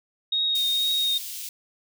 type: tone with vibrato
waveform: sine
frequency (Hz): 3730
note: A#7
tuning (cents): 0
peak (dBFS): -21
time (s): 0.32-1.18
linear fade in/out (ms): 5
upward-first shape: triangle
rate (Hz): 2.1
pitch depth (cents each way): 21
type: high-pass noise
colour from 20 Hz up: white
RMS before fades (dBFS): -35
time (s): 0.55-1.49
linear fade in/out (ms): 2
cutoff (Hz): 2800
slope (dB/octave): 24
effects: none